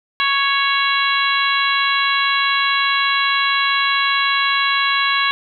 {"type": "harmonic tone with a mistuned harmonic", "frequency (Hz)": 554.4, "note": "C#5", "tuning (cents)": 0, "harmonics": [2, 3, 4, 5, 6, 7], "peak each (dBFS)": [-19, -21, -22, -23, -24, -24], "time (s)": [0.2, 5.31], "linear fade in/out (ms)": 0, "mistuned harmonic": 7, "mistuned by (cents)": 33, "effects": []}